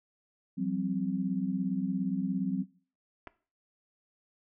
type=chord; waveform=sine; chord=F suspended second; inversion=none; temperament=equal with one note detuned; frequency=174.61 / 191.85 / 261.6 Hz; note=F3 / G3 / C4; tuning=0 / -37 / 0 cents; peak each=-35 / -32 / -33 dBFS; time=0.57-2.64 s; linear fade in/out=20 ms
type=clicks; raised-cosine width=0.5 ms; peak=-29 dBFS; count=2; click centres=3.272 / 3.275 s
effects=noise-tail reverb RT60 0.4 s tail -18 dB re dry